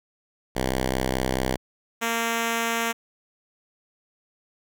5% pulse tone pair in turn, 64.6 / 230.2 Hz, C2 / A#3, -21 / -22 cents, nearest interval octave + minor seventh, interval 2199 cents, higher second, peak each -12 dBFS, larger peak neither, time 0.55-1.57 / 2.01-2.93 s, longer first, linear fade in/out 20 ms, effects none

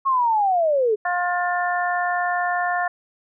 sine linear sweep, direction down, 1100 to 408 Hz, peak -16 dBFS, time 0.05-0.96 s, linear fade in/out 20 ms
harmonic tone, 354.8 Hz, F4, 27 cents sharp, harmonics 2 / 3 / 4 / 5, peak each -22 / -28 / -29 / -26 dBFS, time 1.05-2.88 s, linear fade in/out 5 ms
effects none

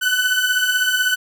30% pulse beating tone pair, 1489 / 1505 Hz, F#6 / F#6, +11 / +29 cents, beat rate 16 Hz, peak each -18 / -15 dBFS, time 0.01-1.16 s, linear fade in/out 20 ms, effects none

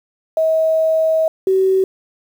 sine tone pair in turn, 640 / 380.5 Hz, D#5 / F#4, +49 / +48 cents, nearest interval major sixth, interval 901 cents, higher first, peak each -12 / -11 dBFS, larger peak second, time 0.37-1.28 / 1.47-1.84 s, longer first, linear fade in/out 2 ms, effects 7-bit

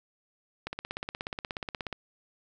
click train, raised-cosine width 0.3 ms, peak -18 dBFS, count 22, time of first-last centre 0.67-1.927 s, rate 16.7 Hz, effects none

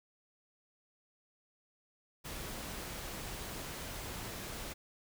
pink noise, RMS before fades -43 dBFS, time 2.24-4.74 s, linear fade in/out 20 ms, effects none

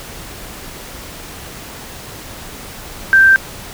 sine tone, 1568 Hz, G6, in tune, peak -5 dBFS, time 3.13-3.36 s, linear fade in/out 0 ms, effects pink hiss -32 dBFS RMS until 3.73 s

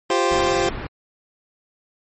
25% pulse chord, F suspended second, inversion none, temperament equal, 349.2 / 392 / 523.3 Hz, F4 / G4 / C5, 0 / 0 / 0 cents, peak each -18 dBFS, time 0.1-0.69 s, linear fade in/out 2 ms
pink low-pass noise, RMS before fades -30 dBFS, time 0.31-0.87 s, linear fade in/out 5 ms, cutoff 2100 Hz, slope 12 dB/octave
effects MP3 32 kbps

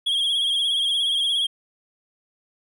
triangle tone with vibrato, 3279 Hz, G#7, 23 cents flat, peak -18 dBFS, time 0.06-1.47 s, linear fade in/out 10 ms, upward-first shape sine, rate 17 Hz, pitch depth 54 cents each way, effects none

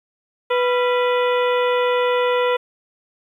harmonic tone with a mistuned harmonic, 493.9 Hz, B4, in tune, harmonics 1 / 2 / 3 / 4 / 5 / 6 / 7, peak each -17 / -23 / -27 / -29 / -31 / -33 / -34 dBFS, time 0.5-2.57 s, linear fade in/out 10 ms, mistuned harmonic 3, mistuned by -130 cents, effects 9-bit

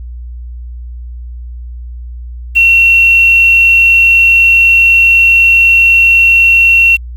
sine tone with quantisation, 2724 Hz, F7, 44 cents flat, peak -3 dBFS, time 2.55-6.97 s, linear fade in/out 20 ms, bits 5, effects added 60 Hz sine -22 dBFS peak until 7.16 s

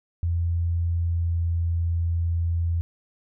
sine tone with pitch glide, 85 to 84.46 Hz, F2 to E2, -46 to +43 cents, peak -21 dBFS, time 0.23-2.81 s, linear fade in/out 0 ms, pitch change -11 cents, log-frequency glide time 0.98-1.45 s, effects none

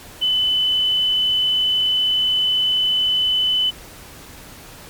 sine tone, 3012 Hz, F#7, 30 cents sharp, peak -15 dBFS, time 0.21-3.71 s, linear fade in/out 20 ms, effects pink hiss -40 dBFS RMS until 4.89 s + MP3 96 kbps

